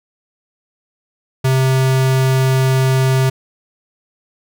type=tone; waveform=square; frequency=131.6 Hz; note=C3; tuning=10 cents sharp; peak=-12 dBFS; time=1.44-3.3 s; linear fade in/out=10 ms; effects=none